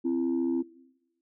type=tone pair together; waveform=sine; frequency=261.6 / 335.8 Hz; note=C4 / E4; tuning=0 / +32 cents; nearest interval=major third; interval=432 cents; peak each=-26 dBFS; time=0.04-0.63 s; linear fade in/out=20 ms; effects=noise-tail reverb RT60 0.9 s tail -20 dB re dry + tanh soft clip ceiling -20 dBFS

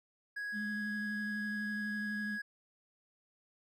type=tone; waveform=triangle; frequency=1661.2 Hz; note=G#6; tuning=in tune; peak=-35 dBFS; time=0.36-2.42 s; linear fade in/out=10 ms
type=tone with vibrato; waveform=sine; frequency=210 Hz; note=G#3; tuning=19 cents sharp; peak=-37 dBFS; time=0.52-2.39 s; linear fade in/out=50 ms; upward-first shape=sine; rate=12 Hz; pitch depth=23 cents each way
effects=tanh soft clip ceiling -27 dBFS

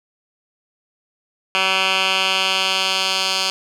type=tone with band-pass filter sweep; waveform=10% pulse; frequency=190 Hz; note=F#3; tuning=46 cents sharp; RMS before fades=-19 dBFS; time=1.55-3.5 s; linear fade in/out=0 ms; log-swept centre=2500 to 4200 Hz; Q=1.8; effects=none

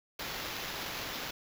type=noise with sample-and-hold; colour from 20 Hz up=white; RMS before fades=-39 dBFS; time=0.19-1.31 s; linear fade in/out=5 ms; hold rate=8820 Hz; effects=none

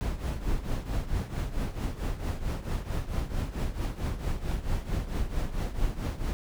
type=noise with tremolo; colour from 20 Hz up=brown; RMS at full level=-27 dBFS; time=0.01-6.33 s; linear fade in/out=0 ms; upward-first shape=triangle; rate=4.5 Hz; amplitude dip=80%; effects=none

